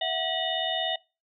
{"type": "tone cluster", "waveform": "sine", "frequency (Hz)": [660, 737, 1929, 2940, 3639], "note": ["E5", "F#5", "B6", "F#7", "A#7"], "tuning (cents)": [2, -7, -41, -12, -42], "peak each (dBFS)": [-31, -32, -36, -32, -31], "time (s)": [0.01, 0.96], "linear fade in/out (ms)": 5, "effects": ["noise-tail reverb RT60 0.3 s tail -24 dB re dry"]}